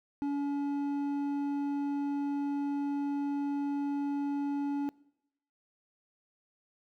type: tone with hard clipping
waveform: sine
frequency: 284.2 Hz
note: C#4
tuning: 43 cents sharp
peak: -31 dBFS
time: 0.22-4.89 s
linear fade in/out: 0 ms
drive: 6 dB
effects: noise-tail reverb RT60 0.8 s tail -23 dB re dry